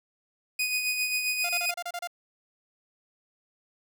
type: tone with tremolo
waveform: sawtooth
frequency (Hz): 2489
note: D#7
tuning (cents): 0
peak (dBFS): -21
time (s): 0.59-1.71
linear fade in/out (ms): 5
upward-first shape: sine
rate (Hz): 7.5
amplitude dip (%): 45
type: tone bursts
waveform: sawtooth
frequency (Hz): 698.5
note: F5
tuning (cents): 0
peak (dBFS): -28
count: 8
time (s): 1.44-2.074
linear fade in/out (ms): 5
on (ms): 53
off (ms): 30
effects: none